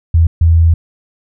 sine tone bursts at uneven times, 82.6 Hz, E2, 4 cents sharp, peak -5 dBFS, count 2, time 0.14-0.27 / 0.41-0.74 s, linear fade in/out 5 ms, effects none

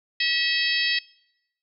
harmonic tone, 646 Hz, E5, 35 cents flat, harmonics 3 / 4 / 5 / 6 / 7 / 8, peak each -26 / -27 / -28 / -29 / -29 / -30 dBFS, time 0.2-0.99 s, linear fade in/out 5 ms, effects noise-tail reverb RT60 0.9 s tail -25 dB re dry

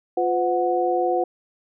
sine tone cluster, 352.3 / 507 / 735 Hz, F4 / B4 / F#5, +15 / +45 / -12 cents, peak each -23 / -24 / -22 dBFS, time 0.17-1.24 s, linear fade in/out 5 ms, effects none

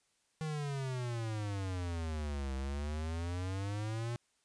square exponential two-way sweep, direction down then up, 159.1 to 65.8 to 120.6 Hz, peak -36 dBFS, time 0.41-4.16 s, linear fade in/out 0 ms, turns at 2.55 s, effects white hiss -75 dBFS RMS until 4.44 s + resampled to 22050 Hz

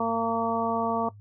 harmonic tone, 228.7 Hz, A#3, 33 cents flat, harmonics 1 / 2 / 3 / 4 / 5, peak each -30 / -30 / -30 / -30 / -30 dBFS, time 0-1.09 s, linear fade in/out 5 ms, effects noise-tail reverb RT60 0.1 s tail -18 dB re dry + added 103 Hz sine -45 dBFS peak until 1.2 s

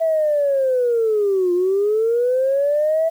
sine linear two-way sweep, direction down then up, 659.3 to 349.2 to 659.3 Hz, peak -14 dBFS, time 0-3.1 s, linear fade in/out 20 ms, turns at 1.53 s, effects tanh soft clip ceiling -10 dBFS + 8-bit

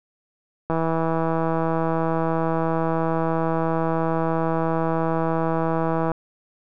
click train, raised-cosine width 1 ms, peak -10 dBFS, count 884, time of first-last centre 0.7-6.117 s, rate 163 Hz, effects none

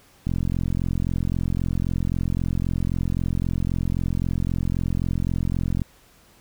click train, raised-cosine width 5 ms, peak -12 dBFS, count 244, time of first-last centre 0.27-5.818 s, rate 43.8 Hz, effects pink hiss -55 dBFS RMS until 6.4 s

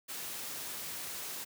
white noise, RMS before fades -41 dBFS, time 0.08-1.45 s, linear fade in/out 20 ms, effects high-pass 100 Hz 12 dB/octave

